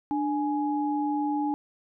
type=tone pair together; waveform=sine; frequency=295.5 / 835.8 Hz; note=D4 / G#5; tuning=+11 / +11 cents; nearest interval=octave + tritone; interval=1800 cents; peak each=-26 / -29 dBFS; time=0.11-1.54 s; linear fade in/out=0 ms; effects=none